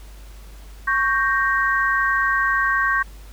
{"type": "chord", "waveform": "sine", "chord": "G diminished", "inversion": "second", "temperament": "equal", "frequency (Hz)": [1108.7, 1568, 1864.7], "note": ["Db6", "G6", "Bb6"], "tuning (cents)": [0, 0, 0], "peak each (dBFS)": [-21, -20, -23], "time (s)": [0.87, 3.03], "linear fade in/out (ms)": 10, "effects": ["added 50 Hz sine -38 dBFS peak until 3.32 s", "pink hiss -49 dBFS RMS until 3.32 s"]}